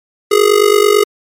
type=tone with amplitude modulation; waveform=square; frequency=415.3 Hz; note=G#4; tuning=in tune; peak=-4 dBFS; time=0.31-1.04 s; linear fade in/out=10 ms; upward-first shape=sine; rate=49 Hz; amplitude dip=85%; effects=MP3 64 kbps